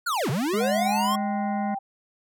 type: linear two-way sweep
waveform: square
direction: down then up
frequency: 1505 to 116.54 to 1100 Hz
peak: -24 dBFS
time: 0.06-1.16 s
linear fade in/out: 10 ms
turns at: 0.3 s
type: harmonic tone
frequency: 207.7 Hz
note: G#3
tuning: in tune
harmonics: 1 / 3 / 5 / 7 / 9 / 10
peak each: -26 / -36 / -40 / -43 / -45 / -46 dBFS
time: 0.53-1.75 s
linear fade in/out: 10 ms
type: tone with pitch glide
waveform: sine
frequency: 740 to 784 Hz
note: F#5 to G5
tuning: 0 to 0 cents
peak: -28 dBFS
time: 0.6-1.79 s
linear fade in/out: 10 ms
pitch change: +100 cents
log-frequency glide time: 0.98-1.23 s
effects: none